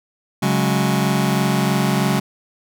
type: chord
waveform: sawtooth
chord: C# suspended fourth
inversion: none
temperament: just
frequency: 138.59 / 184.79 / 207.9 Hz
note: C#3 / F#3 / G#3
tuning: 0 / -2 / +2 cents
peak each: -16 dBFS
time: 0.42-2.2 s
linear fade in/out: 10 ms
effects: none